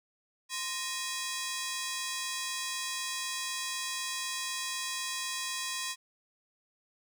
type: ring-modulated tone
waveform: 10% pulse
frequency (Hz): 1452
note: F#6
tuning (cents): -33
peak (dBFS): -22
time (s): 0.49-5.96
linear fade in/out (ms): 50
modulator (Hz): 412
effects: none